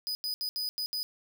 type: tone bursts at uneven times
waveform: 45% pulse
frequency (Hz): 4978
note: D#8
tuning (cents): 0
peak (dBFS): -30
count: 6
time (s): 0.07-0.15 / 0.24-0.34 / 0.41-0.49 / 0.56-0.69 / 0.78-0.86 / 0.93-1.03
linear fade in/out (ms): 0
effects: none